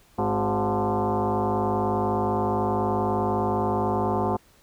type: tone with frequency modulation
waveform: sine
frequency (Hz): 259.2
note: C4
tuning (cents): -16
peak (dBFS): -21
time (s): 0.18-4.37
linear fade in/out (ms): 10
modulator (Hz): 156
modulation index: 4.9
effects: pink hiss -58 dBFS RMS until 4.62 s